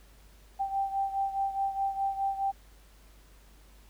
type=beating tone pair; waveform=sine; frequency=783 / 787.8 Hz; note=G5 / G5; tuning=-2 / +8 cents; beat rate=4.8 Hz; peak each=-29 / -34 dBFS; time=0.59-2.52 s; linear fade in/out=20 ms; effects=added 50 Hz sine -54 dBFS peak until 3.89 s + pink hiss -61 dBFS RMS until 3.89 s